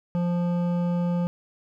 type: tone with hard clipping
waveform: sine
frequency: 174.61 Hz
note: F3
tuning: in tune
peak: -24 dBFS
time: 0.15-1.27 s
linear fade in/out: 0 ms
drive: 11 dB
effects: none